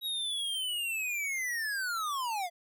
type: linear sweep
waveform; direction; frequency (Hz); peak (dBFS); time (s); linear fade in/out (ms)
square; down; 3836 to 669; -32; 0.01-2.5; 50
effects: none